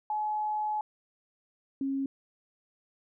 sine tone pair in turn, 850 / 272.1 Hz, G#5 / C#4, +40 / -32 cents, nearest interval octave + minor sixth, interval 1972 cents, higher first, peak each -28 dBFS, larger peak neither, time 0.1-0.81 / 1.81-2.06 s, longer first, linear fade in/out 2 ms, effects none

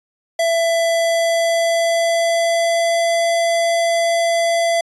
square tone with pitch glide, 667 to 674.4 Hz, E5 to E5, +20 to +39 cents, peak -15 dBFS, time 0.39-4.81 s, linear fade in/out 5 ms, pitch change +19 cents, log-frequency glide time 0.9-3.11 s, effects resampled to 24000 Hz

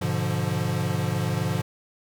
square chord, G# diminished seventh, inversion none, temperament equal with one note detuned, 102.16 / 123.47 / 146.83 / 174.61 Hz, G#2 / B2 / D3 / F3, -28 / 0 / 0 / 0 cents, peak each -30 dBFS, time 0.01-1.62 s, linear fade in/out 10 ms, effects none

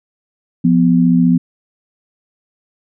sine tone pair together, 174.61 / 249.5 Hz, F3 / B3, 0 / +18 cents, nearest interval tritone, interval 618 cents, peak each -11 dBFS, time 0.64-1.38 s, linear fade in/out 10 ms, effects none

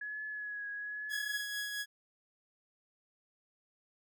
sine tone with vibrato, 1686 Hz, G#6, 26 cents sharp, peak -38 dBFS, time 0.01-1.41 s, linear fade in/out 5 ms, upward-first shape triangle, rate 1.1 Hz, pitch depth 32 cents each way
sawtooth tone with tremolo, 1671 Hz, G#6, 10 cents sharp, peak -31 dBFS, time 1.09-1.86 s, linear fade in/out 50 ms, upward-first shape triangle, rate 4.5 Hz, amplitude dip 40%
effects none

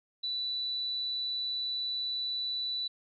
sine tone, 3966 Hz, B7, 7 cents sharp, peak -31 dBFS, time 0.23-2.88 s, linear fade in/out 10 ms, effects none

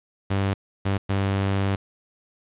sawtooth tone bursts at uneven times, 98 Hz, G2, in tune, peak -17 dBFS, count 3, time 0.3-0.54 / 0.85-0.98 / 1.09-1.76 s, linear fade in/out 10 ms, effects resampled to 8000 Hz + 8-bit

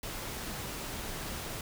pink noise, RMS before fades -39 dBFS, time 0.03-1.61 s, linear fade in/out 2 ms, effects none

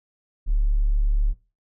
triangle tone, 36.09 Hz, D1, 29 cents flat, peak -13 dBFS, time 0.46-1.34 s, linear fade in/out 50 ms, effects noise-tail reverb RT60 0.3 s tail -20 dB re dry + tanh soft clip ceiling -15 dBFS

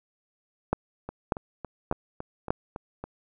two click trains, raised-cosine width 1 ms, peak -21 / -9 dBFS, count 8 / 4, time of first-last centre 1.09-3.04 / 0.73-2.505 s, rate 3.59 / 1.69 Hz, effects none

